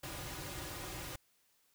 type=noise with comb filter; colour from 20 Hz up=pink; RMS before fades=-44 dBFS; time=0.03-1.16 s; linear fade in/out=5 ms; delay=4.5 ms; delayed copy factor=-0.8; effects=white hiss -73 dBFS RMS until 1.74 s